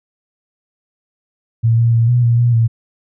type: tone with pitch steps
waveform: sine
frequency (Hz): 114.6 / 116.6 / 115.4 / 122.2 / 117.8 / 120.1 / 114.6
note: A#2 / A#2 / A#2 / B2 / A#2 / B2 / A#2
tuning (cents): -29 / +1 / -17 / -18 / +19 / -48 / -29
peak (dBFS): -9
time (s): 1.63-2.68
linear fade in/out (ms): 20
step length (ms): 150
effects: none